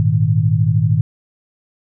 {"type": "chord", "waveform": "sine", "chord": "Ab suspended second", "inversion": "none", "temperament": "just", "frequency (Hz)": [103.83, 116.8, 155.74], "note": ["Ab2", "Bb2", "Eb3"], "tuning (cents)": [0, 4, 2], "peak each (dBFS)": -16, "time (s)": [0, 1.01], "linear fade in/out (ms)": 0, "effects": []}